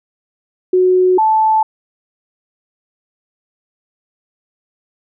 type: tone pair in turn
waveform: sine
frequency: 367.7 / 874.5 Hz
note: F#4 / A5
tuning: -11 / -11 cents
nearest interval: octave + minor third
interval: 1500 cents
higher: second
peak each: -8 / -9 dBFS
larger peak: first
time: 0.73-1.18 / 1.18-1.63 s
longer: neither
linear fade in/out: 5 ms
effects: none